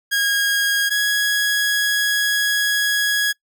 sawtooth tone pair in turn, 1637 / 1665.6 Hz, G#6 / G#6, -25 / +5 cents, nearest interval unison, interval 30 cents, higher second, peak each -13 dBFS, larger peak neither, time 0.11-0.9 / 0.9-3.33 s, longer second, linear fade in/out 20 ms, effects noise-tail reverb RT60 0.1 s tail -24 dB re dry

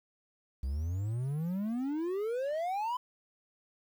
triangle exponential sweep, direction up, 63.2 to 1020 Hz, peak -29 dBFS, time 0.63-2.97 s, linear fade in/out 5 ms, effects 10-bit

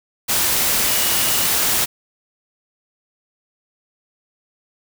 sine tone in noise, 2900 Hz, F#7, 35 cents flat, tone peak -29 dBFS, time 0.87-1.48 s, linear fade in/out 20 ms, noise white, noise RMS -18 dBFS, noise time 0.28-1.86 s, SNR -14 dB, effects none

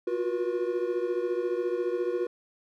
triangle tone cluster, 352.3 / 366.7 / 482.1 Hz, F4 / F#4 / B4, +15 / -15 / -42 cents, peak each -29 dBFS, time 0.07-2.27 s, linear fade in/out 5 ms, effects none

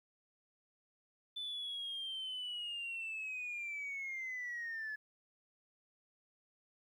sine linear sweep, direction down, 3520 to 1705 Hz, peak -38 dBFS, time 1.36-4.96 s, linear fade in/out 10 ms, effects tanh soft clip ceiling -36 dBFS + 12-bit

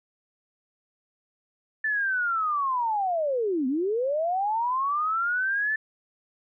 sine linear two-way sweep, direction down then up, 1767 to 246.9 to 1767 Hz, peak -23 dBFS, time 1.84-5.76 s, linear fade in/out 5 ms, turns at 3.67 s, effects none

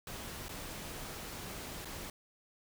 pink noise with dropouts, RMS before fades -44 dBFS, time 0.07-2.1 s, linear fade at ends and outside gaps 2 ms, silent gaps 0.484-0.491 / 1.848-1.854 s, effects none

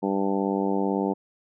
harmonic tone, 98 Hz, G2, in tune, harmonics 2 / 3 / 4 / 5 / 6 / 7 / 8 / 9, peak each -27 / -28 / -29 / -31 / -37 / -36 / -35 / -33 dBFS, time 0.02-1.14 s, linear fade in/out 20 ms, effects none

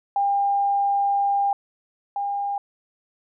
sine tone pair in turn, 801 / 805.2 Hz, G5 / G5, +37 / +46 cents, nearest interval unison, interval 9 cents, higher second, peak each -18 / -23 dBFS, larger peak first, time 0.16-1.53 / 2.16-2.58 s, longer first, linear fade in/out 2 ms, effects none

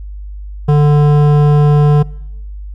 triangle tone with hard clipping, 147.3 Hz, D3, 6 cents sharp, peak -8 dBFS, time 0.68-2.03 s, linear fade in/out 10 ms, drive 17 dB, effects noise-tail reverb RT60 0.9 s tail -23 dB re dry + added 50 Hz sine -24 dBFS peak until 2.74 s

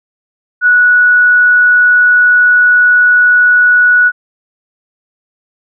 sine tone, 1469 Hz, F#6, 13 cents flat, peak -4 dBFS, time 0.61-4.12 s, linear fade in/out 50 ms, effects none

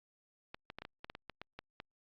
clicks, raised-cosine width 0.3 ms, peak -28 dBFS, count 12, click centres 0.545 / 0.701 / 0.786 / 0.82 / 0.851 / 1.045 / 1.099 / 1.151 / 1.297 / 1.416 / 1.59 / 1.801 s, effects low-pass 5000 Hz 12 dB/octave + Opus 48 kbps

